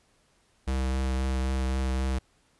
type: tone with vibrato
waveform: square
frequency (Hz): 65.41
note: C2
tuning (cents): 0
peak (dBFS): -26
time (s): 0.67-2.19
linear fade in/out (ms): 10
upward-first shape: triangle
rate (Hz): 3.8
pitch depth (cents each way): 17
effects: pink hiss -66 dBFS RMS until 2.59 s + resampled to 24000 Hz